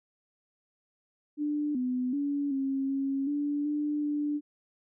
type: tone with pitch steps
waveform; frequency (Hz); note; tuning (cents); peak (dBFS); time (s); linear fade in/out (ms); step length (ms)
sine; 296.1 / 251.8 / 285.1 / 270.5 / 272.9 / 290.3 / 296.4 / 294.3; D4 / B3 / C#4 / C#4 / C#4 / D4 / D4 / D4; +14 / +34 / +49 / -42 / -27 / -20 / +16 / +4; -27; 1.37-4.41; 50; 380
effects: none